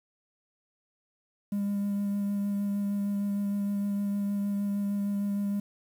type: tone with vibrato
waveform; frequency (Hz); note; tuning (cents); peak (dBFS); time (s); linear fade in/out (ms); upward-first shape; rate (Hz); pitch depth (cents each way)
triangle; 201.8; G#3; -49; -24; 1.52-5.6; 5; sine; 6.5; 12
effects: tanh soft clip ceiling -21 dBFS + 9-bit